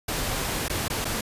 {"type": "noise with dropouts", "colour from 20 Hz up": "pink", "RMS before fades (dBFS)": -28, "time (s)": [0.08, 1.21], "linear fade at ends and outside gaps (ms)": 5, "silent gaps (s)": [[0.683, 0.697], [0.882, 0.9], [1.046, 1.052]], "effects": ["resampled to 32000 Hz"]}